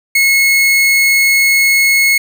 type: tone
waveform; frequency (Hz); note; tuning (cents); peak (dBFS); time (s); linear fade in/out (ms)
40% pulse; 2179; C#7; -30; -7; 0.15-2.18; 5
effects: none